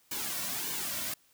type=noise with flanger; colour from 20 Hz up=white; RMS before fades=-35 dBFS; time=0.11-1.14 s; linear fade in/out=5 ms; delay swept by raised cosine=1.5 to 2.45 ms; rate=1.7 Hz; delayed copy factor=-0.7; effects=white hiss -66 dBFS RMS until 1.33 s